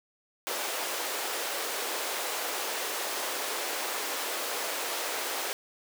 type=high-pass noise; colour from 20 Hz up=pink; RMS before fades=-33 dBFS; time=0.47-5.53 s; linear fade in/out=0 ms; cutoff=400 Hz; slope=24 dB/octave; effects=none